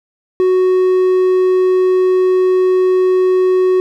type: tone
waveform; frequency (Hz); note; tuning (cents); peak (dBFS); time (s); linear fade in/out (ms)
triangle; 370; F#4; 0; -7; 0.4-3.8; 0
effects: none